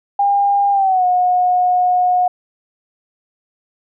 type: tone with pitch glide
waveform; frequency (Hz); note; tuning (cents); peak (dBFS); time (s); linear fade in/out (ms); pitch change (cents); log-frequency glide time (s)
sine; 804 to 724.6; G5 to F#5; +44 to -36; -11; 0.19-2.28; 5; -180; 0.72-1.05
effects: none